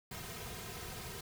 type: noise with comb filter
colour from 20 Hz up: pink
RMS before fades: -45 dBFS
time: 0.11-1.21 s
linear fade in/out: 5 ms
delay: 3.5 ms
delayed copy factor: -0.9
effects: none